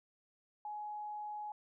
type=tone; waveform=sine; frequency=840 Hz; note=G#5; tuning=19 cents sharp; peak=-40 dBFS; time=0.65-1.52 s; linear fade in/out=2 ms; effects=none